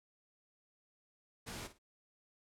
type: noise with echo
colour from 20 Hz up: pink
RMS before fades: -45 dBFS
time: 1.46-1.68 s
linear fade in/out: 20 ms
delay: 54 ms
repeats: 2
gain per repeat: -13 dB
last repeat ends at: 1.788 s
effects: low-pass 11000 Hz 12 dB/octave